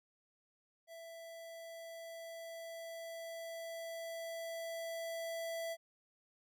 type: tone with level ramp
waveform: square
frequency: 663 Hz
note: E5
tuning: 10 cents sharp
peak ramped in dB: -50 to -39 dBFS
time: 0.87-5.77 s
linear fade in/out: 50 ms
effects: none